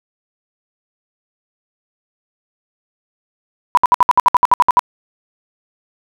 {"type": "tone bursts", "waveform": "sine", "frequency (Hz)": 987.8, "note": "B5", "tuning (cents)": 0, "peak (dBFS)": -5, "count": 13, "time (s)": [3.75, 4.793], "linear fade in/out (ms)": 0, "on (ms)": 23, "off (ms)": 62, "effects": []}